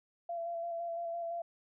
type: tone with vibrato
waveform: sine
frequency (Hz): 679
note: F5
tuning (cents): -49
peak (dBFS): -35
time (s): 0.29-1.42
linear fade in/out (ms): 5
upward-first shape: square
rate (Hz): 5.9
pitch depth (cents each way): 18
effects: none